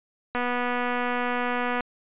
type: click train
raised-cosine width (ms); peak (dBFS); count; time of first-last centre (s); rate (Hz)
0.5; -13; 358; 0.35-1.807; 245
effects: resampled to 8000 Hz